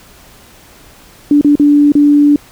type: tone with dropouts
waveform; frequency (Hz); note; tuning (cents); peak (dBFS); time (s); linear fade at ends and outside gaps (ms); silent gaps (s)
sine; 291.1; D4; -15; -4; 1.31-2.36; 2; 1.412-1.446 / 1.555-1.597 / 1.92-1.952
effects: pink hiss -41 dBFS RMS until 2.51 s